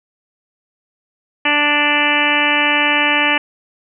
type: harmonic tone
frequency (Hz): 293.7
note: D4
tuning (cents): 0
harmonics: 1 / 2 / 3 / 4 / 5 / 6 / 7 / 8 / 9 / 10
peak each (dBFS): -23 / -25 / -21 / -24 / -27 / -19 / -22 / -19 / -20 / -21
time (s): 1.45-3.38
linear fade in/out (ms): 5
effects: none